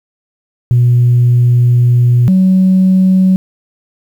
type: tone pair in turn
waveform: sine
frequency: 121.7 / 187.54 Hz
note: B2 / F#3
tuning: -25 / +24 cents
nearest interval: perfect fifth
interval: 749 cents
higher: second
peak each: -4 dBFS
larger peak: neither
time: 0.71-2.28 / 2.28-3.36 s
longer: first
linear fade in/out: 0 ms
effects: tanh soft clip ceiling -2 dBFS + 7-bit